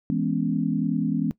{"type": "chord", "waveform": "sine", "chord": "C# minor seventh", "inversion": "first", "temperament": "equal", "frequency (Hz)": [164.81, 207.7, 246.9, 277.2], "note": ["E3", "G#3", "B3", "C#4"], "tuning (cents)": [0, 0, 0, 0], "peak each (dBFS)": -27, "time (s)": [0.1, 1.31], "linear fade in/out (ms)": 0, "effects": ["noise-tail reverb RT60 0.1 s tail -19 dB re dry"]}